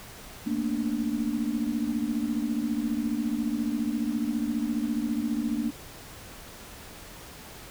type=tone cluster; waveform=sine; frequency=223.1 / 237.7 / 292.7 Hz; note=A3 / A#3 / D4; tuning=+24 / +34 / -6 cents; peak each=-30 dBFS; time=0.46-5.71 s; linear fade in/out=10 ms; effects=pink hiss -45 dBFS RMS until 7.7 s